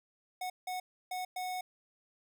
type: tone bursts at uneven times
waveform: square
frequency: 735 Hz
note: F#5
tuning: 12 cents flat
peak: -36 dBFS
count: 4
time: 0.41-0.5 / 0.67-0.8 / 1.11-1.25 / 1.36-1.61 s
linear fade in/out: 5 ms
effects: none